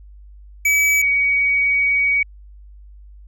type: tone pair in turn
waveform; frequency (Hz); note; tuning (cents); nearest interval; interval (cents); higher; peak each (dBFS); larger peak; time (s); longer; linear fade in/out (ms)
square / sine; 2286 / 2256; D7 / C#7; -47 / +30; unison; 23; first; -14; neither; 0.65-1.02 / 1.02-2.23; second; 5
effects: added 50 Hz sine -39 dBFS peak until 3.27 s